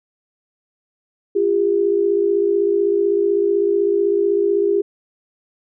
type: tone pair together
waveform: sine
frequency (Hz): 347.1 / 403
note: F4 / G4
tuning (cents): -11 / +48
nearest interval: minor third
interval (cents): 259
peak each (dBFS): -20 / -15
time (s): 1.35-4.82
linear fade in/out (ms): 10
effects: none